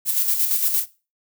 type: noise with tremolo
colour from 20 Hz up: violet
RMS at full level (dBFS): -19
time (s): 0.05-0.86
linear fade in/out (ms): 50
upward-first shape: square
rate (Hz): 8.7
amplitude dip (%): 45
effects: noise-tail reverb RT60 0.3 s tail -17 dB re dry